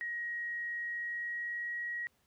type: tone with pitch glide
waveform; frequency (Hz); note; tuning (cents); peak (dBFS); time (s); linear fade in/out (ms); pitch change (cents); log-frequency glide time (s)
sine; 1890 to 1903.1; A#6 to A#6; +23 to +35; -35; 0.01-2.07; 0; +12; 0.7-1.81
effects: pink hiss -73 dBFS RMS until 2.26 s + high-pass 60 Hz 12 dB/octave